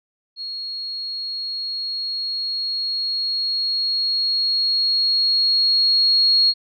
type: tone with level ramp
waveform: sine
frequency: 4300 Hz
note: C8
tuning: 47 cents sharp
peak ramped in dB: -27 to -12 dBFS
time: 0.36-6.54 s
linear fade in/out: 50 ms
effects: none